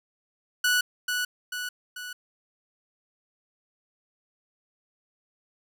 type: tone with echo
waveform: sawtooth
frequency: 1476 Hz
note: F#6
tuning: 5 cents flat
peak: -17 dBFS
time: 0.64-0.81 s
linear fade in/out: 5 ms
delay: 440 ms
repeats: 3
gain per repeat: -5 dB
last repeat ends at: 2.13 s
effects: none

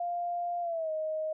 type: tone with pitch glide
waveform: sine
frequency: 698.5 to 625.9 Hz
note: F5 to D#5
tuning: 0 to +10 cents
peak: -30 dBFS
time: 0-1.33 s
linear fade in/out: 5 ms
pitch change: -190 cents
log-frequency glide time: 0.61-0.91 s
effects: none

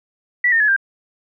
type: tone with pitch steps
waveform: sine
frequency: 1956 / 1825 / 1702.8 / 1588.8 Hz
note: B6 / A#6 / G#6 / G6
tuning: -17 / -37 / +43 / +23 cents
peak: -12 dBFS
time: 0.44-0.764 s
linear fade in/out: 5 ms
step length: 81 ms
effects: none

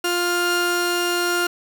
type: tone pair together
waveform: sawtooth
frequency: 351 / 1405 Hz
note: F4 / F6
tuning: +9 / +10 cents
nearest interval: 2 octaves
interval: 2401 cents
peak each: -18 dBFS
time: 0.04-1.47 s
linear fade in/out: 5 ms
effects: none

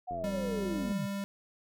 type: linear sweep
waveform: sine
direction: down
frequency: 740 to 116.9 Hz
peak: -34 dBFS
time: 0.07-1.07 s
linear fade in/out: 20 ms
type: click train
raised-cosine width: 2 ms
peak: -31 dBFS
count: 72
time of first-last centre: 0.11-0.92 s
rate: 87.7 Hz
type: tone with pitch glide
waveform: square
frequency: 196 to 198.51 Hz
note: G3 to G3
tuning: 0 to +22 cents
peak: -34 dBFS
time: 0.24-1.24 s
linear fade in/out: 0 ms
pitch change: +22 cents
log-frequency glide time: 0.56-0.87 s
effects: none

